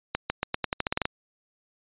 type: accelerating click train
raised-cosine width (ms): 0.3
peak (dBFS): -9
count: 12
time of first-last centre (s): 0.15-1.054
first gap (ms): 150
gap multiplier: 0.87
effects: resampled to 8000 Hz